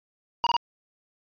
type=tone bursts; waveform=square; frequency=948 Hz; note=A#5; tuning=29 cents sharp; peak=-20 dBFS; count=3; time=0.44-0.566 s; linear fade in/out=0 ms; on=26 ms; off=24 ms; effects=resampled to 11025 Hz